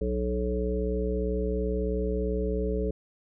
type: harmonic tone with a mistuned harmonic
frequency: 61.5 Hz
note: B1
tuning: 7 cents flat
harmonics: 1 / 3 / 5 / 7 / 9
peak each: -29 / -33 / -37 / -30 / -36 dBFS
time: 0.01-2.91 s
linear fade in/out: 5 ms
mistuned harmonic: 9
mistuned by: -15 cents
effects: none